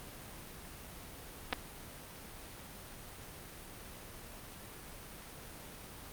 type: clicks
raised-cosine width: 0.3 ms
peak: -16 dBFS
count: 2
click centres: 1.527 / 1.531 s
effects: pink hiss -49 dBFS RMS until 6.12 s + Opus 32 kbps